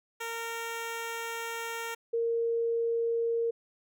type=tone pair in turn; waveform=10% pulse / sine; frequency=460.6 / 463 Hz; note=A#4 / A#4; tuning=-21 / -12 cents; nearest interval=unison; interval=9 cents; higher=second; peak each=-26 dBFS; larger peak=neither; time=0.2-1.95 / 2.13-3.51 s; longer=first; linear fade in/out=10 ms; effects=none